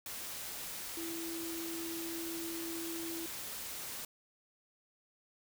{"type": "tone in noise", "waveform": "sine", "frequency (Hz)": 332.2, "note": "E4", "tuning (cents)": 13, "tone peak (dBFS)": -40, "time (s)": [0.97, 3.26], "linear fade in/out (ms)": 2, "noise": "white", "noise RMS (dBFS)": -43, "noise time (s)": [0.06, 4.05], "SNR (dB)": 0, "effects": []}